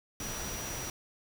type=tone in noise; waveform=sine; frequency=5820 Hz; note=F#8; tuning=29 cents flat; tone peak=-41 dBFS; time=0.2-0.9 s; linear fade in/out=2 ms; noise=pink; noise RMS=-39 dBFS; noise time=0.2-0.9 s; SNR=-5 dB; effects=none